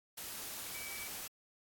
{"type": "tone in noise", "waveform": "sine", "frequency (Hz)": 2295, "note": "D7", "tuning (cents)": -40, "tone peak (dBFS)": -46, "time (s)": [0.74, 1.08], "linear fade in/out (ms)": 10, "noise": "white", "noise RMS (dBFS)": -44, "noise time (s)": [0.17, 1.28], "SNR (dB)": -5, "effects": ["AAC 64 kbps"]}